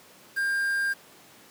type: tone with quantisation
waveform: triangle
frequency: 1600 Hz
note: G6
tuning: 35 cents sharp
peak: -22 dBFS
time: 0.36-0.94 s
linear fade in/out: 20 ms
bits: 7
effects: pink hiss -52 dBFS RMS until 1.5 s + high-pass 200 Hz 12 dB/octave